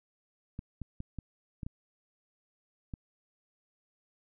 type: clicks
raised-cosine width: 5 ms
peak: -26 dBFS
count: 7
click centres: 0.591 / 0.817 / 1.004 / 1.187 / 1.632 / 1.665 / 2.938 s
effects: none